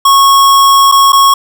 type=tone with dropouts; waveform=square; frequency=1100 Hz; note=C#6; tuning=14 cents flat; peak=-4 dBFS; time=0.05-1.34 s; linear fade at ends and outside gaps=5 ms; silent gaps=0.916-0.921 / 1.122-1.129 s; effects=none